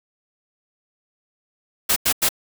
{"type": "noise bursts", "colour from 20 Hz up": "white", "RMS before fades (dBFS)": -18, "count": 3, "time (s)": [1.89, 2.291], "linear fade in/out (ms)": 10, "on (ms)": 73, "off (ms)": 91, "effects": []}